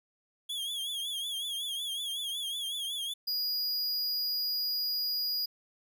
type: tone with vibrato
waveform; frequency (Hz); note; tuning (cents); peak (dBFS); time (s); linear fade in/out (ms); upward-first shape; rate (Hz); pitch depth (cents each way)
45% pulse; 3322; G#7; 0; -33; 0.49-3.14; 10; triangle; 5.4; 98
type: tone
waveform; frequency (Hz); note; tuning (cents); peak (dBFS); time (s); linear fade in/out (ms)
square; 4887; D#8; -32; -30; 3.27-5.46; 10
effects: none